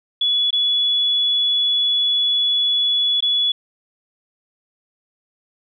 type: tone with dropouts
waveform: sine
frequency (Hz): 3406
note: G#7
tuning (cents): +43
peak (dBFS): -15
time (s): 0.21-3.52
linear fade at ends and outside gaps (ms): 5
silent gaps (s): 0.507-0.528 / 3.206-3.224
effects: none